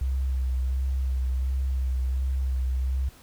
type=tone with vibrato; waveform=sine; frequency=65 Hz; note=C2; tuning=11 cents flat; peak=-23 dBFS; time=0.01-3.09 s; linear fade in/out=5 ms; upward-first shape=sine; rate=1.4 Hz; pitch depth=28 cents each way; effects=pink hiss -53 dBFS RMS until 3.22 s